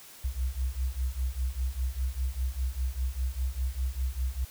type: beating tone pair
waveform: sine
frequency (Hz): 61.74 / 66.74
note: B1 / C2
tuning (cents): 0 / +35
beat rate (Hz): 5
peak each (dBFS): -31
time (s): 0.24-4.45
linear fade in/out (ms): 10
effects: white hiss -50 dBFS RMS until 4.5 s